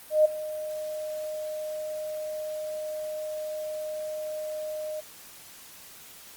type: tone with ADSR envelope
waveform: sine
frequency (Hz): 615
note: D#5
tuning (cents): -20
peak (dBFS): -14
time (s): 0.1-5.01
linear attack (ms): 150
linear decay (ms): 12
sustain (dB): -17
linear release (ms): 16
effects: white hiss -48 dBFS RMS until 6.36 s + Opus 32 kbps